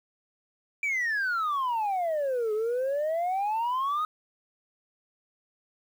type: exponential two-way sweep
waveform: sine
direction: down then up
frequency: 2355 to 419.4 to 1269 Hz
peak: -23 dBFS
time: 0.83-4.05 s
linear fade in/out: 2 ms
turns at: 2.53 s
effects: tanh soft clip ceiling -24 dBFS + 9-bit